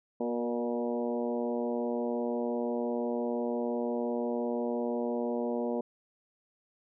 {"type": "harmonic tone with a mistuned harmonic", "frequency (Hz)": 120, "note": "B2", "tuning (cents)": -49, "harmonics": [2, 3, 4, 5, 6, 7, 8], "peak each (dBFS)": [-33, -37, -34, -37, -43, -45, -46], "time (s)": [0.2, 5.81], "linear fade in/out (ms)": 5, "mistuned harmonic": 4, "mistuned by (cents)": -21, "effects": []}